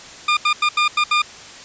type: tone bursts at uneven times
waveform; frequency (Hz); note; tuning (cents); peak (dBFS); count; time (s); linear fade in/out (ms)
20% pulse; 1208; D6; +48; -9; 6; 0.28-0.37 / 0.45-0.53 / 0.62-0.69 / 0.77-0.88 / 0.97-1.04 / 1.11-1.22; 5
effects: white hiss -38 dBFS RMS until 1.64 s + resampled to 16000 Hz